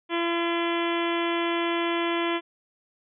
harmonic tone, 339.4 Hz, F4, 49 cents flat, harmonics 1 / 2 / 3 / 4 / 5 / 6 / 7 / 8 / 9 / 10, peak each -26 / -33 / -31 / -37 / -37 / -36 / -36 / -40 / -37 / -39 dBFS, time 0.09-2.41 s, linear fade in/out 50 ms, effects none

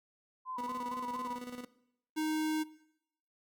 sine tone with vibrato, 1000 Hz, B5, 21 cents sharp, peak -37 dBFS, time 0.45-1.39 s, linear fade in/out 50 ms, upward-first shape square, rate 4.3 Hz, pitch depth 46 cents each way
30% pulse tone with tremolo, 246.9 Hz, B3, in tune, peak -37 dBFS, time 0.58-1.65 s, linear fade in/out 5 ms, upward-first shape square, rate 18 Hz, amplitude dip 60%
square tone, 311.1 Hz, D#4, in tune, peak -32 dBFS, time 2.16-2.64 s, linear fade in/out 20 ms
effects noise-tail reverb RT60 0.8 s tail -19 dB re dry

